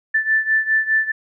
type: beating tone pair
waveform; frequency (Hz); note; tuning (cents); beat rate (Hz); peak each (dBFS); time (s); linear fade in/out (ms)
sine; 1760 / 1764.9; A6 / A6; 0 / +5; 4.9; -17 / -20; 0.14-1.12; 10
effects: none